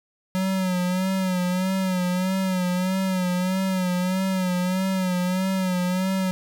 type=tone with vibrato; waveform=square; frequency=185 Hz; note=F#3; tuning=in tune; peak=-22 dBFS; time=0.35-6.31 s; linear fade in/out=0 ms; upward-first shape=sine; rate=1.6 Hz; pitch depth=54 cents each way; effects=none